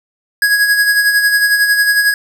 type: tone with tremolo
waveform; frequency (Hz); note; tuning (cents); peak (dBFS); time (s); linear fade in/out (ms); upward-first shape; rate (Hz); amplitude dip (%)
square; 1661.2; G#6; 0; -8; 0.42-2.14; 2; sine; 11; 50
effects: none

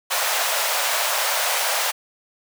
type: high-pass noise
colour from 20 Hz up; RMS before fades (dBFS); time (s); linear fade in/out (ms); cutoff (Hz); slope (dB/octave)
pink; -22; 0.1-1.92; 20; 550; 48
effects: none

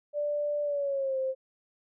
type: tone with pitch glide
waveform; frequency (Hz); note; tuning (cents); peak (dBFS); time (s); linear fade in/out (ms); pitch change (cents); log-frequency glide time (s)
sine; 587.3 to 526.3; D5 to C5; 0 to +10; -27; 0.13-1.35; 50; -190; 0.63-1.18
effects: none

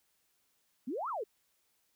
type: exponential two-way sweep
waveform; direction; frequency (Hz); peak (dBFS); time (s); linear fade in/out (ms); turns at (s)
sine; up then down; 220 to 1396.9 to 381.1; -34; 0.87-1.24; 10; 1.09
effects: white hiss -75 dBFS RMS until 1.95 s

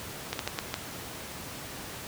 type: slowing click train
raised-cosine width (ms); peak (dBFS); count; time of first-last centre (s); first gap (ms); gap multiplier
0.2; -12; 5; 0.33-0.741; 62; 1.35
effects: pink hiss -40 dBFS RMS until 2.07 s + high-pass 80 Hz 12 dB/octave

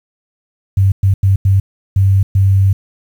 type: tone bursts at uneven times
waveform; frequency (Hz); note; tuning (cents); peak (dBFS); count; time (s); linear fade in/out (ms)
sine; 97.1; G2; -16; -7; 6; 0.77-0.92 / 1.03-1.14 / 1.23-1.36 / 1.45-1.6 / 1.96-2.23 / 2.35-2.73; 5
effects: 7-bit

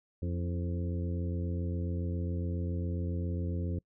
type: harmonic tone with a mistuned harmonic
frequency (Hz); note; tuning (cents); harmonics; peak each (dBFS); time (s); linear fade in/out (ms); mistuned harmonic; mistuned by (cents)
87.31; F2; 0; 1 / 2 / 3 / 4 / 5 / 6; -32 / -38 / -42 / -44 / -46 / -48; 0.22-3.79; 5; 4; -51
effects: noise-tail reverb RT60 0.1 s tail -25 dB re dry

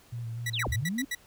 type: tone with vibrato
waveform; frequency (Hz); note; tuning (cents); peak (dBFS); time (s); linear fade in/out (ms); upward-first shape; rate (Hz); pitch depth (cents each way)
sine; 116.54; A#2; 0; -33; 0.12-0.84; 10; square; 4.1; 30
type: tone bursts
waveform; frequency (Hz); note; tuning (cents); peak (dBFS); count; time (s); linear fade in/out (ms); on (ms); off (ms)
sawtooth; 1952; B6; -21; -26; 6; 0.46-1.15; 5; 40; 90
type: linear two-way sweep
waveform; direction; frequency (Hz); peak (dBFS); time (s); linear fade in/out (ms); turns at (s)
sine; down then up; 4186 to 51.91 to 282.8; -29; 0.53-1.05; 10; 0.68
effects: pink hiss -58 dBFS RMS until 1.26 s

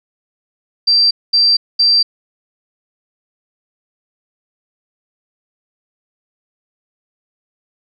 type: tone bursts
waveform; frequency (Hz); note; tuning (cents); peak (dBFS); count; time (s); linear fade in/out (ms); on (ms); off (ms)
sine; 4699; D8; 0; -8; 3; 0.87-2.03; 10; 240; 220
effects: none

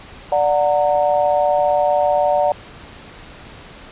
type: chord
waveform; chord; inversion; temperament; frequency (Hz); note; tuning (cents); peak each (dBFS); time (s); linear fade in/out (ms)
sine; D augmented; none; just; 587.3 / 734.2 / 917.7; D5 / F#5 / A#5; 0 / -14 / -27; -16 / -17 / -22; 0.32-2.52; 2
effects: pink hiss -39 dBFS RMS until 3.91 s + resampled to 8000 Hz

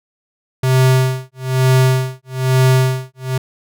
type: tone with tremolo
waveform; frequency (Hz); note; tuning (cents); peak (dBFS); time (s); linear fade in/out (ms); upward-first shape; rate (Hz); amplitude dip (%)
square; 130; C3; -11; -9; 0.63-3.38; 5; sine; 1.1; 100
effects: none

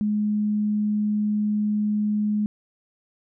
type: tone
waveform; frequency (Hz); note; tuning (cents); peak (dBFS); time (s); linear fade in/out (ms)
sine; 210; G#3; +19; -20; 0.01-2.46; 0
effects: none

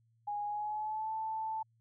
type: tone with pitch glide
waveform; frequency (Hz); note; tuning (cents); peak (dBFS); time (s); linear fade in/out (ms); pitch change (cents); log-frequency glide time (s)
sine; 826 to 880.2; G#5 to A5; -10 to 0; -34; 0.27-1.63; 10; +110; 0.45-1.13
effects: added 114 Hz sine -68 dBFS peak until 1.8 s

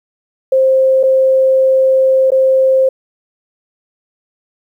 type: tone with dropouts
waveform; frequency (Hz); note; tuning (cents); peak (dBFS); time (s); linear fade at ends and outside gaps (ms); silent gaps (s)
sine; 527; C5; +12; -7; 0.52-2.89; 5; 1.031-1.035 / 2.305-2.318
effects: 8-bit

